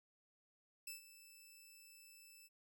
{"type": "tone with ADSR envelope", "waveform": "10% pulse", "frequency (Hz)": 2637, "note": "E7", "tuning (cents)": 0, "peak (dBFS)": -36, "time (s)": [0.87, 2.49], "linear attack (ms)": 5, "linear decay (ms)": 130, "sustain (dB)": -15, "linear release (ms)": 33, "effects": []}